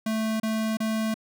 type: tone bursts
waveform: square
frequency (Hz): 220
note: A3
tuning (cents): 0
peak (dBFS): -25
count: 3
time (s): 0.06-1.142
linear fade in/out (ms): 5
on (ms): 340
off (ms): 31
effects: none